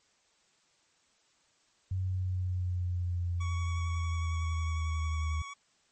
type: linear sweep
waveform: sine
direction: down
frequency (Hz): 93.9 to 77.6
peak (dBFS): -29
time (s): 1.91-5.42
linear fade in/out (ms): 5
type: tone with vibrato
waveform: 25% pulse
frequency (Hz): 1122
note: C#6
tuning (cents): +21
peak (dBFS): -37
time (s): 3.4-5.54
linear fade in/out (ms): 10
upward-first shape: triangle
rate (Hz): 11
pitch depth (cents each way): 19
effects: white hiss -69 dBFS RMS until 5.91 s + MP3 32 kbps